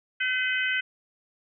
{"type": "harmonic tone", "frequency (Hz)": 509, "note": "C5", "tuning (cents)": -48, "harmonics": [3, 4, 5, 6], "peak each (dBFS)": [-27, -29, -31, -33], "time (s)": [0.2, 0.81], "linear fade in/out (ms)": 10, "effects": []}